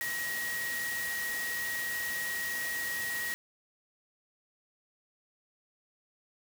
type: tone in noise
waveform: sine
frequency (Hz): 1897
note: A#6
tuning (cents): +30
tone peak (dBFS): -33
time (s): 0.01-3.34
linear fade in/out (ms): 0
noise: white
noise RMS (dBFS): -39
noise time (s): 0.01-3.34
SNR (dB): +3
effects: none